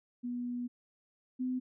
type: tone pair in turn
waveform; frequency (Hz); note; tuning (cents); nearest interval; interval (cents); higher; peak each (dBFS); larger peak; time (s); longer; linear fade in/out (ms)
sine; 244 / 254.3; B3 / C4; -21 / -49; minor second; 72; second; -34 / -31; second; 0.23-0.68 / 1.39-1.6; first; 20
effects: none